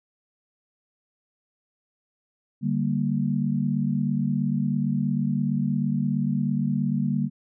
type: chord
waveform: sine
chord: G minor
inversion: second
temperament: equal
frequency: 146.83 / 196 / 233.1 Hz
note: D3 / G3 / Bb3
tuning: 0 / 0 / 0 cents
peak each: -26 dBFS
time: 2.61-7.3 s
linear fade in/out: 50 ms
effects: none